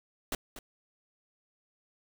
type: noise with echo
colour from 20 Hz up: pink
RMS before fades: -33 dBFS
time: 0.32-0.35 s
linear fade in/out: 2 ms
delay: 240 ms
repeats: 1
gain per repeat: -12 dB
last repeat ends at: 0.59 s
effects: none